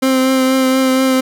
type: tone with vibrato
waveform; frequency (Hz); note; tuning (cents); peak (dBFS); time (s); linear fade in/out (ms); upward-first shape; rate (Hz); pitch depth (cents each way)
30% pulse; 261.9; C4; +2; -8; 0.02-1.21; 10; triangle; 4.2; 19
effects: none